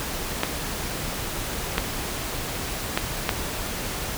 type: clicks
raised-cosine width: 0.3 ms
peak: -4 dBFS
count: 4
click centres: 0.434 / 1.781 / 2.975 / 3.292 s
effects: pink hiss -30 dBFS RMS until 4.17 s